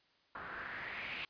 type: noise with low-pass filter sweep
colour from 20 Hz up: white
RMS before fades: -44 dBFS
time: 0.35-1.25 s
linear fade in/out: 2 ms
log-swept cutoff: 1300 to 2700 Hz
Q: 4.1
effects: white hiss -71 dBFS RMS until 1.29 s + resampled to 11025 Hz